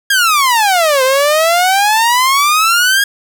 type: exponential two-way sweep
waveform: sawtooth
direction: down then up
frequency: 1651 to 512 to 1651 Hz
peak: -5 dBFS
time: 0.1-3.04 s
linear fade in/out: 5 ms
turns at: 1.03 s
effects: none